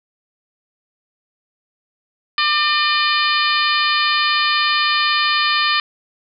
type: harmonic tone with a mistuned harmonic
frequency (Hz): 603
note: D5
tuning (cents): +46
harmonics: 2 / 3 / 4 / 5 / 6 / 7 / 8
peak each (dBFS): -19 / -21 / -22 / -23 / -24 / -24 / -25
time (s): 2.38-5.8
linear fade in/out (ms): 2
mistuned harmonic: 2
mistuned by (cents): -21
effects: none